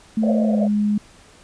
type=tone with pitch glide; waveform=sine; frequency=219.5 to 208.3 Hz; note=A3 to G#3; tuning=-4 to +5 cents; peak=-16 dBFS; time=0.17-0.98 s; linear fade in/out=5 ms; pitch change=-91 cents; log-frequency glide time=0.43-0.63 s
type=band-pass noise; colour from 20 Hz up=white; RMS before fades=-25 dBFS; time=0.22-0.68 s; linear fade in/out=10 ms; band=500 to 660 Hz; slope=96 dB/octave
effects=pink hiss -49 dBFS RMS until 1.43 s + resampled to 22050 Hz